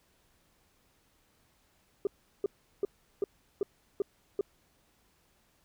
sine tone bursts, 400 Hz, G4, 35 cents sharp, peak -24 dBFS, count 7, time 2.05-4.41 s, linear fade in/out 2 ms, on 20 ms, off 370 ms, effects tanh soft clip ceiling -22 dBFS + pink hiss -69 dBFS RMS until 5.64 s

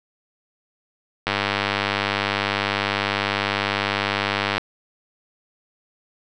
click train, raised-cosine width 0.3 ms, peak -4 dBFS, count 332, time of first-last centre 1.27-4.58 s, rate 100 Hz, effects none

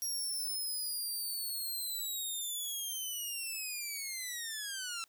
10% pulse linear sweep, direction down, 5650 to 1330 Hz, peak -29 dBFS, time 0.02-5.04 s, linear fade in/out 0 ms, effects white hiss -70 dBFS RMS until 5.08 s

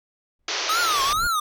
brown noise with exponential growth, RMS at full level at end -33 dBFS, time 0.39-1.27 s, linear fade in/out 2 ms, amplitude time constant 190 ms
white band-pass noise, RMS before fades -27 dBFS, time 0.48-1.13 s, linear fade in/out 2 ms, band 320 to 6300 Hz, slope 96 dB/octave
square tone with vibrato, 1235 Hz, D#6, 13 cents flat, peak -21 dBFS, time 0.69-1.4 s, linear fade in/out 5 ms, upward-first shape triangle, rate 2.2 Hz, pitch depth 270 cents each way
effects none

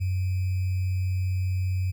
sine tone with sample-and-hold, 92.5 Hz, F#2, in tune, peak -23 dBFS, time 0-1.92 s, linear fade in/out 20 ms, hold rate 2450 Hz, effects none

